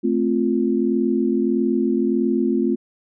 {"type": "chord", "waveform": "sine", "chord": "F major", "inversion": "first", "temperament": "equal", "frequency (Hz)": [220, 261.6, 349.2], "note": ["A3", "C4", "F4"], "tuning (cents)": [0, 0, 0], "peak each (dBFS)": -21, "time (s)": [0.03, 2.76], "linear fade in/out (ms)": 20, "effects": []}